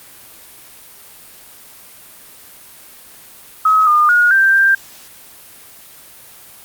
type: tone with pitch steps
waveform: sine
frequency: 1276 / 1214 / 1441 / 1572 / 1582 Hz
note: D#6 / D#6 / F#6 / G6 / G6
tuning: +43 / -43 / -46 / +4 / +15 cents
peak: -8 dBFS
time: 3.65-4.75 s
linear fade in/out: 5 ms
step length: 220 ms
effects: white hiss -40 dBFS RMS until 6.64 s + Opus 32 kbps

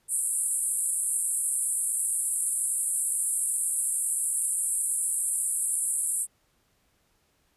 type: band-pass noise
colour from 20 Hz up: pink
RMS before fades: -28 dBFS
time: 0.08-6.27 s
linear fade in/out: 50 ms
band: 8200 to 11000 Hz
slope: 96 dB/octave
effects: pink hiss -69 dBFS RMS until 7.56 s + resampled to 32000 Hz

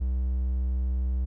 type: tone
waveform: triangle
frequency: 63.4 Hz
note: B1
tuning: 46 cents sharp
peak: -22 dBFS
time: 0-1.26 s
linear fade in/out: 20 ms
effects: none

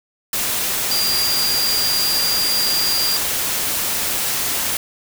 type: tone in noise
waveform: sine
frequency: 4775 Hz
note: D8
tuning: 28 cents sharp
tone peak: -18 dBFS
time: 0.91-3.17 s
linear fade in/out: 2 ms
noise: white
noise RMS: -21 dBFS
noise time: 0.33-4.77 s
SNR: 0 dB
effects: none

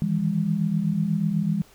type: tone cluster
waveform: sine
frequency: 156.7 / 164.8 / 203.3 Hz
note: D#3 / E3 / G#3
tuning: +13 / 0 / -37 cents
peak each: -30 / -24 / -24 dBFS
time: 0.02-1.62 s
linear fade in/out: 0 ms
effects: pink hiss -54 dBFS RMS until 1.74 s

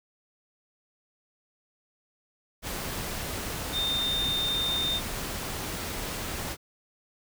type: tone in noise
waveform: sine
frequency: 3631 Hz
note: A#7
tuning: 46 cents flat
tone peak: -26 dBFS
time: 3.72-5.01 s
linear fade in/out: 50 ms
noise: pink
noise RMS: -34 dBFS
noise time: 2.62-6.57 s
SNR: +5 dB
effects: none

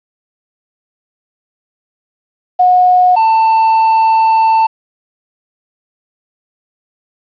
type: tone pair in turn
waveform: sine / triangle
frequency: 727 / 891.2 Hz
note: F#5 / A5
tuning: -31 / +22 cents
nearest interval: major third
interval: 353 cents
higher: second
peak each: -5 dBFS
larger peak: neither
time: 2.59-3.16 / 3.16-4.67 s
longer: second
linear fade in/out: 10 ms
effects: resampled to 11025 Hz + 7-bit

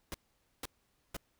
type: noise bursts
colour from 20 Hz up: pink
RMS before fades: -40 dBFS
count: 3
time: 0.12-1.166 s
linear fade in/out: 0 ms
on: 22 ms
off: 490 ms
effects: pink hiss -75 dBFS RMS until 1.39 s

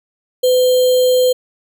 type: tone with sample-and-hold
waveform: sine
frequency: 505 Hz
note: B4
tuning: 39 cents sharp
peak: -9 dBFS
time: 0.43-1.33 s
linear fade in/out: 10 ms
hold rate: 3675 Hz
effects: none

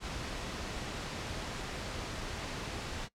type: noise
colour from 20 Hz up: pink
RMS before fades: -39 dBFS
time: 0-3.09 s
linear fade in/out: 50 ms
effects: noise-tail reverb RT60 0.1 s tail -20 dB re dry + low-pass 6000 Hz 12 dB/octave

